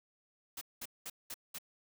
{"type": "noise bursts", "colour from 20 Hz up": "white", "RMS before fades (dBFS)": -43, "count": 5, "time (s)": [0.57, 1.585], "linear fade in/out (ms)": 5, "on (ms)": 43, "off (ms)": 200, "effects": []}